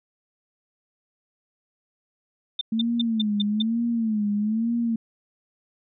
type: tone bursts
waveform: sine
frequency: 3587 Hz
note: A7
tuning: 33 cents sharp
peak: -22 dBFS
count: 6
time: 2.59-3.622 s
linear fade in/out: 5 ms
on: 22 ms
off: 180 ms
type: tone with vibrato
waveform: sine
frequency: 220 Hz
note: A3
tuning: in tune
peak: -21 dBFS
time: 2.72-4.96 s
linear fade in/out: 5 ms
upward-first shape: sine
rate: 1.1 Hz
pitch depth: 120 cents each way
effects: none